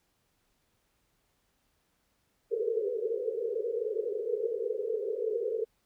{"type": "band-pass noise", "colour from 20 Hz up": "white", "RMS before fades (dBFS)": -32, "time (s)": [2.5, 5.65], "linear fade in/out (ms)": 20, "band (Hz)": [410, 480], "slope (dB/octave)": 96, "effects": ["pink hiss -74 dBFS RMS until 5.85 s"]}